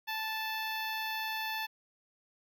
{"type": "tone with notch filter", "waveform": "10% pulse", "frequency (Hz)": 877, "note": "A5", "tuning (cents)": -6, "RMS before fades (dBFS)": -36, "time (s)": [0.07, 1.67], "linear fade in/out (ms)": 20, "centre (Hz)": 7700, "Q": 0.53, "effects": []}